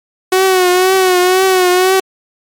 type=tone with vibrato; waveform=sawtooth; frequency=370 Hz; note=F#4; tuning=in tune; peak=-4 dBFS; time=0.32-2 s; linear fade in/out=5 ms; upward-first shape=triangle; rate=2 Hz; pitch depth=61 cents each way; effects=MP3 96 kbps